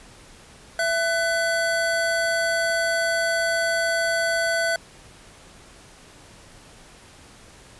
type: tone pair together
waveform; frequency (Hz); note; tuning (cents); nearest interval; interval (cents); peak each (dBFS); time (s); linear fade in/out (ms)
square; 667.8 / 1500; E5 / F#6; +22 / +23; octave + major second; 1401; -24; 0.79-4.76; 2
effects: pink hiss -48 dBFS RMS until 7.79 s + resampled to 24000 Hz

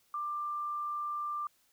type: tone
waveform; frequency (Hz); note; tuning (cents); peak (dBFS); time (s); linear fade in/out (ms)
sine; 1186; D6; +17; -33; 0.14-1.47; 2
effects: white hiss -70 dBFS RMS until 1.72 s

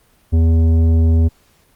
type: tone with tanh clipping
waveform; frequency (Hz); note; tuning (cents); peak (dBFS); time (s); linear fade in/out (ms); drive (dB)
sine; 81.7; E2; -15; -11; 0.32-1.29; 20; 11
effects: pink hiss -55 dBFS RMS until 1.75 s + Opus 32 kbps

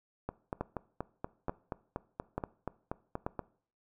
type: two click trains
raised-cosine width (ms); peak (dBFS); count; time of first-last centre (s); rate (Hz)
1; -21 / -19; 14 / 4; 0.29-3.393 / 0.61-3.265; 4.19 / 1.13
effects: noise-tail reverb RT60 0.5 s tail -20 dB re dry

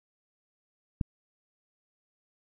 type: click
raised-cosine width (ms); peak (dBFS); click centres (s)
5; -15; 1.012
effects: none

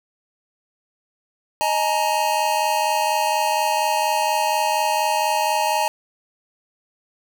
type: chord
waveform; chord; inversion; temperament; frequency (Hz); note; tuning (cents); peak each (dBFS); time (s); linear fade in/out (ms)
square; D# suspended fourth; none; equal with one note detuned; 622.3 / 848.1 / 932.3; D#5 / G#5 / A#5; 0 / +36 / 0; -26 / -22 / -23; 1.61-5.88; 0
effects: none

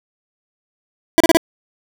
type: tone bursts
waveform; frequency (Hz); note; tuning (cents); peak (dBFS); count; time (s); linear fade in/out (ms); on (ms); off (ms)
25% pulse; 329.6; E4; 0; -4; 4; 1.18-1.371; 0; 23; 33
effects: none

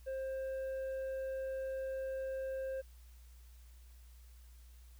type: tone with tanh clipping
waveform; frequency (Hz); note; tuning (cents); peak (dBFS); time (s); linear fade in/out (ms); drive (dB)
sine; 530; C5; +22; -38; 0.06-2.82; 20; 5
effects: added 60 Hz sine -54 dBFS peak until 4.99 s + white hiss -68 dBFS RMS until 4.99 s

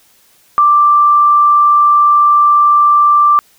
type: tone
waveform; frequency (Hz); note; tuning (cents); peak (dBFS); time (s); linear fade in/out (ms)
sine; 1177; D6; +3; -5; 0.58-3.39; 0
effects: white hiss -50 dBFS RMS until 3.58 s

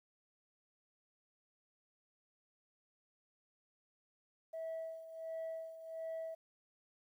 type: tone with tremolo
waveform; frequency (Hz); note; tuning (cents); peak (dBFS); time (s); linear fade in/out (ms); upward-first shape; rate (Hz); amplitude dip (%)
sine; 650; E5; -24; -37; 4.53-6.35; 10; sine; 1.4; 75
effects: tanh soft clip ceiling -38 dBFS + 12-bit

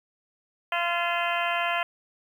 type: harmonic tone with a mistuned harmonic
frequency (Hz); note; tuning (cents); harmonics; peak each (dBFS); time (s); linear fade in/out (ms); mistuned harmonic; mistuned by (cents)
344.5; F4; -24; 2 / 3 / 4 / 5 / 6 / 7 / 8 / 9; -29 / -31 / -32 / -33 / -34 / -34 / -35 / -36; 0.72-1.83; 2; 7; +78
effects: 9-bit

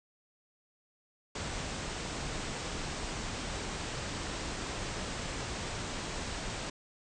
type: low-pass noise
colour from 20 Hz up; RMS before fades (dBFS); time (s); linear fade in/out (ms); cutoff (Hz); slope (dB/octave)
pink; -38; 1.35-6.7; 5; 8500; 96
effects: none

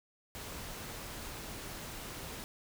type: noise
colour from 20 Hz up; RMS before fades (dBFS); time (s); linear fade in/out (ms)
pink; -44; 0.35-2.44; 0
effects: none

